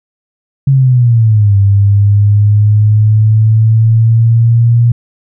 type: exponential two-way sweep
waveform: sine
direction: down then up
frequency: 138.59 to 99 to 118.8 Hz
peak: -4 dBFS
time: 0.67-4.92 s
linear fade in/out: 5 ms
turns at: 1.57 s
effects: none